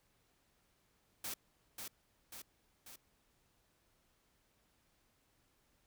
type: noise with echo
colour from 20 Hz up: white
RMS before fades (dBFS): -42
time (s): 1.24-1.34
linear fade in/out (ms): 5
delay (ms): 540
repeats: 3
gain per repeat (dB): -4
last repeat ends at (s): 2.96
effects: pink hiss -75 dBFS RMS until 5.86 s